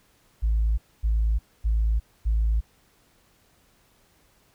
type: tone bursts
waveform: sine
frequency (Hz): 54.7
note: A1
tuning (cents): -9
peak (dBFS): -18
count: 4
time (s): 0.42-2.61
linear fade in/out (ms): 20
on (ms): 360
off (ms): 250
effects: tanh soft clip ceiling -16 dBFS + pink hiss -62 dBFS RMS until 4.54 s